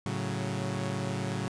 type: chord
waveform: sawtooth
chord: F# minor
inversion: first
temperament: equal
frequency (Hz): 110 / 138.59 / 185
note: A2 / C#3 / F#3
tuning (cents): 0 / 0 / 0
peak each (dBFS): -31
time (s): 0.06-1.48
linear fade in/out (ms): 0
effects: resampled to 22050 Hz